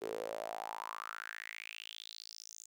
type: tone with high-pass filter sweep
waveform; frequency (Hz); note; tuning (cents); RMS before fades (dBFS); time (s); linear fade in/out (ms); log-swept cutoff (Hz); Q
sawtooth; 55; A1; 0; -45; 0.01-2.67; 20; 400 to 7200; 6.2
effects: none

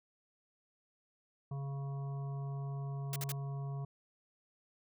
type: harmonic tone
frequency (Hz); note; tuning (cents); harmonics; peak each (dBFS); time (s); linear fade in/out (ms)
138.59; C#3; 0; 1 / 3 / 5 / 7 / 8; -37 / -53 / -53 / -58 / -57; 1.51-3.85; 5
type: noise bursts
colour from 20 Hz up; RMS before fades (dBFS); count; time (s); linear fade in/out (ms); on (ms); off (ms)
white; -40; 3; 3.13-3.319; 2; 29; 51
effects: none

